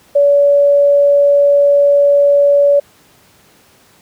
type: tone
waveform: sine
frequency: 570 Hz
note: C#5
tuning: 48 cents sharp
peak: -6 dBFS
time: 0.15-2.8 s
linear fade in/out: 10 ms
effects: pink hiss -48 dBFS RMS until 4.01 s + high-pass 100 Hz 12 dB/octave